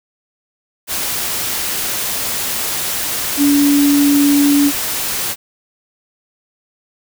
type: tone in noise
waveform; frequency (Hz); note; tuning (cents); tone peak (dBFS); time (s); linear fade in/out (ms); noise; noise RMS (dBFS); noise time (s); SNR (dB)
sine; 286.1; D4; -45; -9; 3.37-4.72; 50; white; -20; 0.87-5.36; +8
effects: none